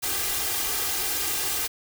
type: noise with comb filter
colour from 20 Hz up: white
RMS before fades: -27 dBFS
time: 0.02-1.68 s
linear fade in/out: 20 ms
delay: 2.5 ms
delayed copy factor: +0.7
effects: none